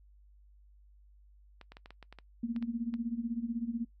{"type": "clicks", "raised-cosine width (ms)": 0.3, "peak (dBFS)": -33, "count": 11, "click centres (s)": [1.613, 1.72, 1.769, 1.859, 1.906, 2.027, 2.126, 2.187, 2.563, 2.626, 2.94]}
{"type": "tone with tremolo", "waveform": "sine", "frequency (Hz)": 233.1, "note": "A#3", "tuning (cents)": 0, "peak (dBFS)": -29, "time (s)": [2.43, 3.85], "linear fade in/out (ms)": 5, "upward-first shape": "sine", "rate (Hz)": 16, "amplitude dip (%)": 80}
{"effects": ["noise-tail reverb RT60 0.1 s tail -22 dB re dry", "added 50 Hz sine -57 dBFS peak until 4 s"]}